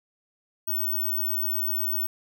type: tone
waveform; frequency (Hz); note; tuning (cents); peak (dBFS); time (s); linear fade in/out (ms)
sine; 15804; B9; 0; -24; 0.67-2.07; 10
effects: none